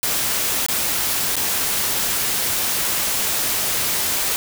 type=noise with dropouts; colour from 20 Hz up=white; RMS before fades=-21 dBFS; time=0.03-4.36 s; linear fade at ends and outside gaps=0 ms; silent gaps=0.663-0.685 / 1.356-1.366 s; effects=none